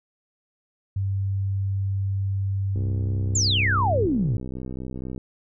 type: tone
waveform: sine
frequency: 97.7 Hz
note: G2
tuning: 5 cents flat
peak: -22 dBFS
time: 0.96-4.06 s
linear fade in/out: 5 ms
type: click train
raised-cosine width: 3 ms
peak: -21 dBFS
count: 156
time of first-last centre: 2.76-5.178 s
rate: 64.1 Hz
type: exponential sweep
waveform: sine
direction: down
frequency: 7450 to 98 Hz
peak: -20 dBFS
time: 3.35-4.37 s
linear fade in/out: 5 ms
effects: none